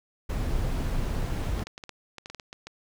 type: noise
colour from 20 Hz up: brown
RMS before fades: -28 dBFS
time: 0.29-1.64 s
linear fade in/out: 10 ms
type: clicks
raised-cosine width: 0.2 ms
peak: -23 dBFS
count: 12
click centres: 1.594 / 1.67 / 1.779 / 1.838 / 1.893 / 2.183 / 2.259 / 2.3 / 2.347 / 2.398 / 2.529 / 2.67 s
effects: none